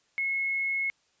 sine tone, 2177 Hz, C#7, 32 cents flat, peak -26 dBFS, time 0.18-0.9 s, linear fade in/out 0 ms, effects white hiss -69 dBFS RMS until 1.2 s + resampled to 16000 Hz

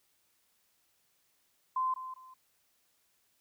sine tone with echo, 1034 Hz, C6, 21 cents flat, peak -28 dBFS, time 1.76-1.94 s, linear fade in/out 5 ms, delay 200 ms, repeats 2, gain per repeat -11 dB, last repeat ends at 2.34 s, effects white hiss -73 dBFS RMS until 3.4 s

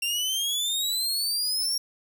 sawtooth exponential sweep, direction up, 2746 to 5588 Hz, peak -22 dBFS, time 0.02-1.78 s, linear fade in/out 5 ms, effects none

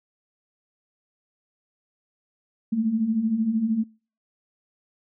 sine beating tone pair, 211.7 / 224.7 Hz, G#3 / A3, +33 / +37 cents, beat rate 13 Hz, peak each -28 / -21 dBFS, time 2.72-3.84 s, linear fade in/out 10 ms, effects noise-tail reverb RT60 0.4 s tail -26 dB re dry

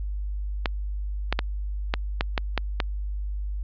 clicks, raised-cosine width 0.3 ms, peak -7 dBFS, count 8, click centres 0.658 / 1.326 / 1.391 / 1.939 / 2.209 / 2.378 / 2.577 / 2.802 s, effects added 50 Hz sine -27 dBFS peak until 3.63 s + resampled to 11025 Hz

